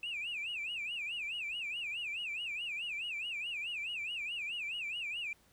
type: tone with vibrato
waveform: sine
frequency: 2600 Hz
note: E7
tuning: 24 cents flat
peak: -35 dBFS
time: 0.03-5.33 s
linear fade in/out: 2 ms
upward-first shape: sine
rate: 4.7 Hz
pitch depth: 200 cents each way
effects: tanh soft clip ceiling -33 dBFS + pink hiss -67 dBFS RMS until 5.52 s